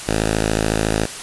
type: tone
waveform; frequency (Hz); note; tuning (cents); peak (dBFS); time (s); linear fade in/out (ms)
5% pulse; 53.9; A1; -35; -6; 0.07-1.06; 10
effects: white hiss -31 dBFS RMS until 1.22 s + resampled to 24000 Hz